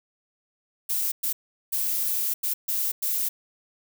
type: noise bursts at uneven times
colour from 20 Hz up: violet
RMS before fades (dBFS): -26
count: 6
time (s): 0.89-1.12 / 1.23-1.33 / 1.72-2.34 / 2.43-2.54 / 2.68-2.92 / 3.02-3.29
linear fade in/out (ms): 10
effects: none